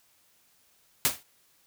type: noise with exponential decay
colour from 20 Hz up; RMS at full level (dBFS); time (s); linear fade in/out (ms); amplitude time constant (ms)
white; -20; 1.05-1.23; 0; 37
effects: white hiss -65 dBFS RMS until 1.66 s